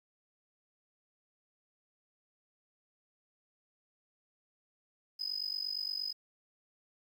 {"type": "tone with amplitude modulation", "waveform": "sine", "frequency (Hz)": 5020, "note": "D#8", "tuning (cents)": 15, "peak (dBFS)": -29, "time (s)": [5.19, 6.13], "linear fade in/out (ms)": 20, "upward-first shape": "sine", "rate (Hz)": 48.6, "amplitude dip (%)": 95, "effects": ["tanh soft clip ceiling -29 dBFS", "10-bit"]}